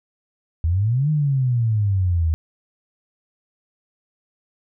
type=exponential two-way sweep; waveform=sine; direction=up then down; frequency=77.78 to 155.56 to 77.78 Hz; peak=-16 dBFS; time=0.64-2.34 s; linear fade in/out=0 ms; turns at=1.1 s; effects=none